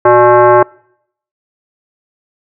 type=tone with frequency modulation; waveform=sine; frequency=116.54 Hz; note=A#2; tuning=in tune; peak=-3 dBFS; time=0.05-0.63 s; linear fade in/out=5 ms; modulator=484 Hz; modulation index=2.2; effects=noise-tail reverb RT60 0.7 s tail -26 dB re dry